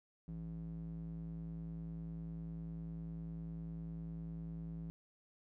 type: tone with band-pass filter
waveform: square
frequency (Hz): 55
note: A1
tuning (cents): 0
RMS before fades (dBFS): -45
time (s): 0.28-4.9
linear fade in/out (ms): 0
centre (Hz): 170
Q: 2.8
effects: none